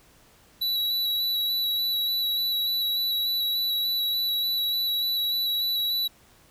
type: tone with vibrato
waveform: square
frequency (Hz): 3925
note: B7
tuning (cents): -11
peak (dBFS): -24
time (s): 0.61-6.08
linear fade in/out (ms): 10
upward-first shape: square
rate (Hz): 3.4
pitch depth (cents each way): 14
effects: pink hiss -57 dBFS RMS until 6.5 s